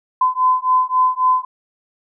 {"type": "beating tone pair", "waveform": "sine", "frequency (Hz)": [1017, 1020.7], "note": ["C6", "C6"], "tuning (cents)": [-50, -43], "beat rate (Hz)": 3.7, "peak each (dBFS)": -16, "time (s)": [0.21, 1.45], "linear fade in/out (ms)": 5, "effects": []}